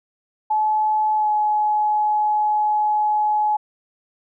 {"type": "tone with pitch glide", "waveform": "sine", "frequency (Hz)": [858, 846.7], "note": ["A5", "G#5"], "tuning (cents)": [-44, 33], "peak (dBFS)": -16, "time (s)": [0.5, 3.57], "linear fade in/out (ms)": 10, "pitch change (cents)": -23, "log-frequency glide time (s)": [1.16, 1.29], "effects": []}